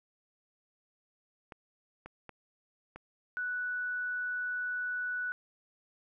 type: clicks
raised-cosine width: 0.5 ms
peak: -30 dBFS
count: 4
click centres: 1.522 / 2.06 / 2.293 / 2.96 s
type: tone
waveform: sine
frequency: 1480 Hz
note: F#6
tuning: in tune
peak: -32 dBFS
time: 3.37-5.32 s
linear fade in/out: 0 ms
effects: none